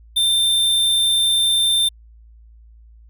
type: tone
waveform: square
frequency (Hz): 3585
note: A7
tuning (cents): +32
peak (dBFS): -15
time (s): 0.16-1.89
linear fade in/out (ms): 10
effects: added 56 Hz sine -43 dBFS peak until 3.09 s